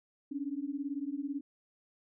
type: beating tone pair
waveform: sine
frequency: 273.4 / 291.4 Hz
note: C#4 / D4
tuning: -24 / -13 cents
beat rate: 18 Hz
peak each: -37 / -37 dBFS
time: 0.31-1.41 s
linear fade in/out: 10 ms
effects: none